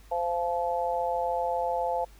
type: harmonic tone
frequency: 172.8 Hz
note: F3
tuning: 18 cents flat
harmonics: 3 / 4 / 5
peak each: -30 / -30 / -30 dBFS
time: 0.11-2.05 s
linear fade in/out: 10 ms
effects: added 50 Hz sine -50 dBFS peak until 2.19 s + pink hiss -58 dBFS RMS until 2.19 s